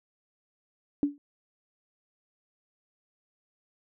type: tone with exponential decay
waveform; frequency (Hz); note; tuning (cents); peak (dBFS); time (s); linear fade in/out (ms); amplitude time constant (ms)
sine; 287.4; D4; -37; -18; 1.03-1.18; 1; 32
effects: none